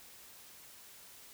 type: silence
effects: white hiss -55 dBFS RMS until 1.33 s